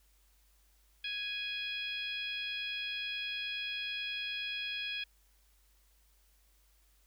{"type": "harmonic tone", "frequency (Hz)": 830.6, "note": "G#5", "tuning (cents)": 0, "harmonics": [2, 3, 4, 5, 6], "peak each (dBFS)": [-45, -39, -39, -50, -51], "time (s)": [1.04, 5.04], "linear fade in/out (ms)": 5, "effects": ["added 50 Hz sine -66 dBFS peak until 7.06 s", "white hiss -71 dBFS RMS until 7.06 s"]}